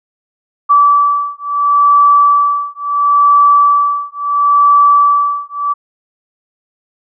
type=beating tone pair; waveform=sine; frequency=1155 / 1155.73 Hz; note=D6 / D6; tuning=-29 / -28 cents; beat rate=0.73 Hz; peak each=-10 dBFS; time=0.69-5.74 s; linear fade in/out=20 ms; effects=none